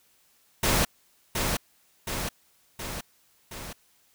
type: noise with echo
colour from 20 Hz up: pink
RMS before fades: -23 dBFS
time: 0.63-0.85 s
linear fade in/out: 5 ms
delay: 720 ms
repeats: 4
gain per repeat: -4 dB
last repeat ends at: 3.73 s
effects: white hiss -64 dBFS RMS until 4.14 s